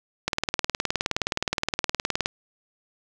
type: click train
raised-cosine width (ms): 0.2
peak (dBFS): -6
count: 39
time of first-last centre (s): 0.28-2.259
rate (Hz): 19.2
effects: none